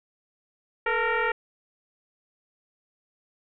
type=tone with frequency modulation; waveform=sine; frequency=481.8 Hz; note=B4; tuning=43 cents flat; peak=-22 dBFS; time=0.86-1.32 s; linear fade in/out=5 ms; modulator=460 Hz; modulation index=4; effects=none